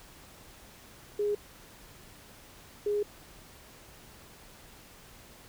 sine tone pair in turn, 413.5 / 413.5 Hz, G#4 / G#4, -8 / -8 cents, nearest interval unison, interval 0 cents, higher neither, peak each -26 dBFS, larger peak neither, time 1.19-1.35 / 2.86-3.03 s, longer second, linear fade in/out 5 ms, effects pink hiss -53 dBFS RMS until 5.48 s

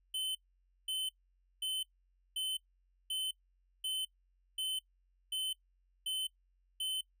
square tone bursts, 3055 Hz, G7, 45 cents flat, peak -35 dBFS, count 10, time 0.14-7.01 s, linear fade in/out 5 ms, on 210 ms, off 530 ms, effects noise-tail reverb RT60 0.1 s tail -21 dB re dry + added 45 Hz sine -70 dBFS peak until 7.2 s

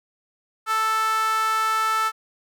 sawtooth tone with high-pass filter, 440 Hz, A4, in tune, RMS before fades -22 dBFS, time 0.66-2.12 s, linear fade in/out 50 ms, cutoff 1200 Hz, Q 9.1, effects none

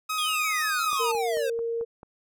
sawtooth tone with vibrato, 1252 Hz, D#6, 10 cents sharp, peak -23 dBFS, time 0.09-1.12 s, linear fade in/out 10 ms, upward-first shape square, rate 5.7 Hz, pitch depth 18 cents each way
square exponential sweep, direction down, 3449 to 511 Hz, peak -28 dBFS, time 0.18-1.5 s, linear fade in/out 5 ms
click train, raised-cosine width 1 ms, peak -30 dBFS, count 6, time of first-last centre 0.93-2.031 s, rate 4.54 Hz
sine tone, 462.5 Hz, A#4, 14 cents flat, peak -26 dBFS, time 0.99-1.85 s, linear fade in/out 20 ms
effects none

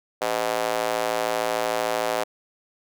square tone with high-pass filter, 56.6 Hz, A1, 50 cents sharp, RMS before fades -25 dBFS, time 0.21-2.24 s, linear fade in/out 10 ms, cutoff 590 Hz, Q 2.2, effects none

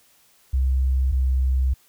sine tone pair in turn, 65.4 / 65.02 Hz, C2 / C2, 0 / -10 cents, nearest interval unison, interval 10 cents, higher first, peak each -17 dBFS, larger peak neither, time 0.53-1.12 / 1.12-1.74 s, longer second, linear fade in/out 10 ms, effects white hiss -58 dBFS RMS until 1.88 s

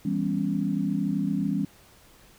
sine chord, C# half-diminished seventh, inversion first, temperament just, 166.31 / 199.57 / 249.5 / 277.2 Hz, E3 / G3 / B3 / C#4, +16 / +31 / +18 / 0 cents, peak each -30 / -27 / -33 / -29 dBFS, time 0.05-1.65 s, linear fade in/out 5 ms, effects pink hiss -55 dBFS RMS until 2.38 s

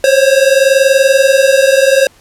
square tone pair together, 529.4 / 550 Hz, C5 / C#5, +20 / -14 cents, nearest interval minor second, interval 66 cents, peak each -10 dBFS, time 0.04-2.07 s, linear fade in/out 2 ms, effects pink hiss -46 dBFS RMS until 2.2 s + low-pass 12000 Hz 12 dB/octave

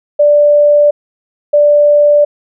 sine tone pair in turn, 587.3 / 587.3 Hz, D5 / D5, 0 / 0 cents, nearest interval unison, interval 0 cents, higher neither, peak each -4 dBFS, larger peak neither, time 0.19-0.91 / 1.53-2.25 s, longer neither, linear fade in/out 10 ms, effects none

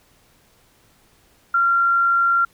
sine tone, 1378 Hz, F6, 24 cents flat, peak -14 dBFS, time 1.54-2.45 s, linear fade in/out 5 ms, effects pink hiss -57 dBFS RMS until 2.53 s

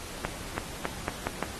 accelerating click train, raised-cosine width 0.5 ms, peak -13 dBFS, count 6, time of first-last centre 0.25-1.427 s, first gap 330 ms, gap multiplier 0.83, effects pink hiss -41 dBFS RMS until 1.59 s + AAC 32 kbps

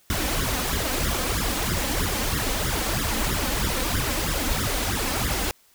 pink noise with flanger, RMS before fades -25 dBFS, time 0.1-5.51 s, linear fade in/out 0 ms, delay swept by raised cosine 0.56 to 3.96 ms, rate 3.1 Hz, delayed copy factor +0.95, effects white hiss -59 dBFS RMS until 5.74 s

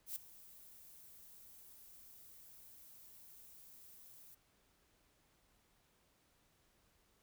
violet noise with ADSR envelope, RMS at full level -41 dBFS, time 0.06-4.35 s, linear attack 100 ms, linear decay 4 ms, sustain -18 dB, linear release 10 ms, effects pink hiss -74 dBFS RMS until 7.22 s

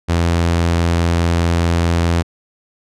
sawtooth tone, 84.8 Hz, E2, 50 cents sharp, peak -9 dBFS, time 0.08-2.23 s, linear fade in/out 20 ms, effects low-pass 8000 Hz 12 dB/octave

